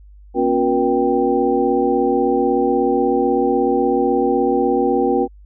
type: tone cluster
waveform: sine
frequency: 238.2 / 274.5 / 361.6 / 479 / 785 Hz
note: A#3 / C#4 / F#4 / A#4 / G5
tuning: +38 / -17 / -40 / +47 / +2 cents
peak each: -24 / -20 / -19 / -19 / -21 dBFS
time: 0.34-5.28 s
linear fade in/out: 50 ms
effects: added 50 Hz sine -40 dBFS peak until 5.45 s